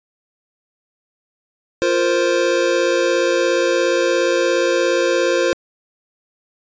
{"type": "chord", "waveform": "square", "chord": "F suspended fourth", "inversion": "none", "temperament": "equal", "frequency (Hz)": [349.2, 466.2, 523.3], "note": ["F4", "Bb4", "C5"], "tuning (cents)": [0, 0, 0], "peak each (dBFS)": [-20, -22, -18], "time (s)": [1.82, 5.53], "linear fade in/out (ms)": 0, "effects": ["resampled to 16000 Hz"]}